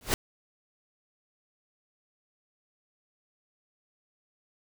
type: noise with exponential growth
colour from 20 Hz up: pink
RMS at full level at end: -20 dBFS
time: 0.01-0.14 s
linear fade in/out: 1 ms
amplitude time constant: 27 ms
effects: none